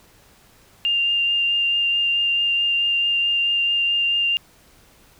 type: tone with vibrato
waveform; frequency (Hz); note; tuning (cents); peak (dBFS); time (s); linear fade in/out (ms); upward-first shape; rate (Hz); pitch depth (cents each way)
sine; 2797; F7; +2; -17; 0.85-4.37; 0; triangle; 4.6; 12
effects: pink hiss -53 dBFS RMS until 5.19 s

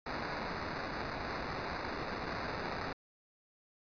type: noise with sample-and-hold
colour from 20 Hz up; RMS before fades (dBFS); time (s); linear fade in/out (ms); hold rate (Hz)
blue; -39; 0.06-2.93; 5; 3150
effects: resampled to 11025 Hz

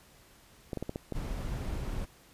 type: clicks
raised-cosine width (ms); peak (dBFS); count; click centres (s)
2; -21; 6; 0.732 / 0.773 / 0.826 / 0.894 / 0.959 / 1.123
type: noise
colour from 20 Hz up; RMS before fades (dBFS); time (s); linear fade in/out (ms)
brown; -35; 1.14-2.06; 20
effects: pink hiss -59 dBFS RMS until 2.33 s + resampled to 32000 Hz

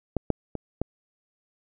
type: clicks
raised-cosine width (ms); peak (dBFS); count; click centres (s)
2; -11 / -8 / -18 / -12; 4; 0.167 / 0.303 / 0.553 / 0.816
effects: none

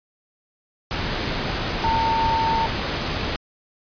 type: tone in noise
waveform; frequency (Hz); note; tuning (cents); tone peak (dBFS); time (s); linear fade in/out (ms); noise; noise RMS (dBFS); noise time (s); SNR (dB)
sine; 900; A5; +39; -19; 1.84-2.66; 0; pink; -25; 0.91-3.36; +3
effects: resampled to 11025 Hz

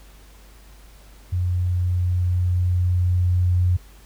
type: tone with level ramp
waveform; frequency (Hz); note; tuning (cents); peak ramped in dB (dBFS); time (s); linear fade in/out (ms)
sine; 89.6; F2; +45; -19 to -15; 1.32-3.77; 10
effects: added 50 Hz sine -45 dBFS peak until 4.05 s + pink hiss -52 dBFS RMS until 4.05 s

